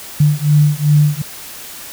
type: beating tone pair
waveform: sine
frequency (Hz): 147.4 / 150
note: D3 / D3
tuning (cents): +7 / +37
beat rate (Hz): 2.6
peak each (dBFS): -12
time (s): 0.2-1.22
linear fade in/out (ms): 5
effects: white hiss -32 dBFS RMS until 1.92 s